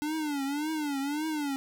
square tone with vibrato, 293.7 Hz, D4, in tune, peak -30 dBFS, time 0.02-1.56 s, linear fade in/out 0 ms, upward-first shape triangle, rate 1.8 Hz, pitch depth 150 cents each way, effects none

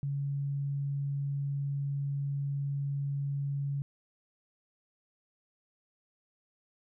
sine tone, 140.5 Hz, C#3, 24 cents sharp, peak -30 dBFS, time 0.03-3.82 s, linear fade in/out 0 ms, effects none

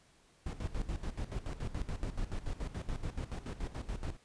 brown noise with tremolo, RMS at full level -36 dBFS, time 0.46-4.17 s, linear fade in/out 5 ms, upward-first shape square, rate 7 Hz, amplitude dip 75%, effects pink hiss -66 dBFS RMS until 4.24 s + resampled to 22050 Hz

